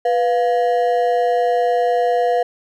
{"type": "ring-modulated tone", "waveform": "triangle", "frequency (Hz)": 597, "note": "D5", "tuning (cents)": 28, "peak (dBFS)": -9, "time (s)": [0.05, 2.43], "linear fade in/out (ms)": 5, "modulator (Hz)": 105, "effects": []}